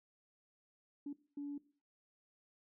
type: tone bursts at uneven times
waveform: sine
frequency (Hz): 286.6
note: D4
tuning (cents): -42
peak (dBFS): -39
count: 2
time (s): 1.06-1.13 / 1.37-1.58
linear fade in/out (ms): 5
effects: noise-tail reverb RT60 0.4 s tail -18 dB re dry + tanh soft clip ceiling -35 dBFS